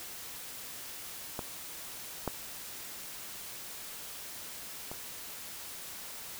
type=clicks; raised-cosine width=1 ms; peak=-21 / -17 / -26 dBFS; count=3; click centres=1.392 / 2.277 / 4.915 s; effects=white hiss -44 dBFS RMS until 6.39 s